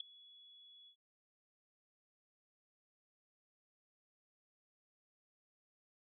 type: tone with ADSR envelope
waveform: sine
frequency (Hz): 3387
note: G#7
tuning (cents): +33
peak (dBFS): -35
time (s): 0-0.96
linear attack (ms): 5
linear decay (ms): 5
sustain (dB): -23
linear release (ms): 84
effects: none